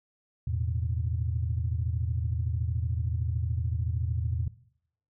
sine chord, E suspended fourth, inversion none, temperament equal with one note detuned, 82.03 / 110 / 123.47 Hz, E2 / A2 / B2, -8 / 0 / 0 cents, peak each -29 / -30 / -34 dBFS, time 0.47-4.48 s, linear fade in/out 5 ms, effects noise-tail reverb RT60 0.7 s tail -19 dB re dry + tanh soft clip ceiling -17 dBFS

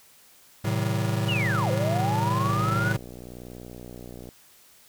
square chord, A diminished seventh, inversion none, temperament just, 110 / 132 / 158.4 / 190.08 Hz, A2 / C3 / Eb3 / Gb3, 0 / +16 / +31 / +47 cents, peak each -27 / -31 / -33 / -32 dBFS, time 0.64-2.97 s, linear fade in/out 10 ms
sine linear two-way sweep, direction down then up, 3000 to 500 to 1500 Hz, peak -26 dBFS, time 1.28-2.93 s, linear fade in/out 10 ms, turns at 1.71 s
click train, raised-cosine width 2 ms, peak -28 dBFS, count 113, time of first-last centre 2.45-4.289 s, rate 60.9 Hz
effects white hiss -55 dBFS RMS until 4.88 s

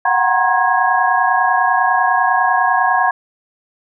sine tone cluster, 728 / 758 / 948 / 1070 / 1654 Hz, F#5 / F#5 / A#5 / C6 / G#6, -28 / +42 / +29 / +38 / -8 cents, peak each -18 dBFS, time 0.05-3.11 s, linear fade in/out 5 ms, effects none

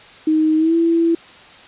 sine tone with pitch glide, 312.8 to 333.3 Hz, D#4 to E4, +9 to +19 cents, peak -12 dBFS, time 0.27-1.15 s, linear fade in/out 5 ms, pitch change +110 cents, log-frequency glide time 0.57-0.75 s, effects white hiss -42 dBFS RMS until 1.67 s + resampled to 8000 Hz

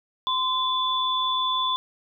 sine tone pair together, 1032 / 3471 Hz, C6 / A7, -24 / -24 cents, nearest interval octave + major sixth, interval 2100 cents, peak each -24 / -25 dBFS, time 0.27-1.76 s, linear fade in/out 0 ms, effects none

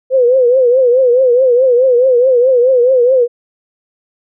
sine tone with vibrato, 503 Hz, B4, 32 cents sharp, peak -6 dBFS, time 0.1-3.28 s, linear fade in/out 50 ms, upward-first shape triangle, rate 4.7 Hz, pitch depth 120 cents each way, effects none

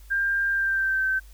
sine tone with pitch glide, 1595 to 1545.1 Hz, G6 to G6, +30 to -25 cents, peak -21 dBFS, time 0.1-1.2 s, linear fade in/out 20 ms, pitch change -55 cents, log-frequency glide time 0.49-1.06 s, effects added 50 Hz sine -44 dBFS peak until 1.33 s + white hiss -57 dBFS RMS until 1.33 s

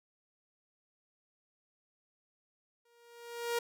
sawtooth tone with exponential growth, 471.8 Hz, A#4, 21 cents sharp, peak -25 dBFS, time 2.85-3.59 s, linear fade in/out 5 ms, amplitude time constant 160 ms, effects none

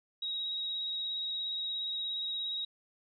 sine tone with vibrato, 3808 Hz, A#7, 36 cents sharp, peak -33 dBFS, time 0.22-2.65 s, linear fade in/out 5 ms, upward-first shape sine, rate 17 Hz, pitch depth 18 cents each way, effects none

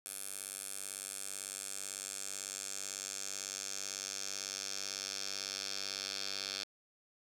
10% pulse tone with band-pass filter sweep, 98 Hz, G2, in tune, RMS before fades -42 dBFS, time 0.06-6.64 s, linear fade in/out 0 ms, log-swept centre 10000 to 4700 Hz, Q 2.8, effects none

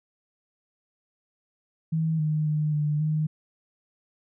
sine tone with pitch steps, 160.4 / 153.6 / 152 / 149.3 / 154.4 Hz, E3 / D#3 / D#3 / D3 / D#3, -47 / -22 / -40 / +29 / -13 cents, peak -22 dBFS, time 1.92-3.27 s, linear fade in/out 10 ms, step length 270 ms, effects none

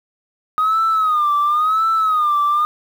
sine tone with vibrato, 1244.5 Hz, D#6, in tune, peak -12 dBFS, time 0.58-2.65 s, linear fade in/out 0 ms, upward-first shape sine, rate 0.95 Hz, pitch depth 110 cents each way, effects tanh soft clip ceiling -10 dBFS + 7-bit

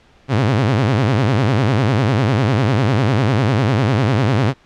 sawtooth tone with vibrato, 118.5 Hz, A#2, 29 cents sharp, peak -9 dBFS, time 0.28-4.54 s, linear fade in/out 50 ms, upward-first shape sine, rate 10 Hz, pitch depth 290 cents each way, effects pink hiss -51 dBFS RMS until 4.65 s + low-pass 4000 Hz 12 dB/octave

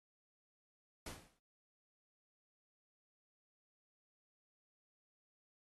pink noise with exponential decay, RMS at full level -44 dBFS, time 1.06-1.39 s, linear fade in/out 5 ms, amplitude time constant 71 ms, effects AAC 32 kbps

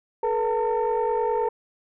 sine tone cluster, 430 / 479.7 / 902 Hz, A4 / A#4 / A5, -40 / +50 / +43 cents, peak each -24 dBFS, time 0.23-1.49 s, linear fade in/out 5 ms, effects tanh soft clip ceiling -16 dBFS

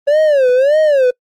triangle tone with vibrato, 558 Hz, C#5, 11 cents sharp, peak -6 dBFS, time 0.07-1.11 s, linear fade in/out 10 ms, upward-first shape sine, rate 1.7 Hz, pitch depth 200 cents each way, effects noise-tail reverb RT60 0.1 s tail -25 dB re dry + Opus 24 kbps

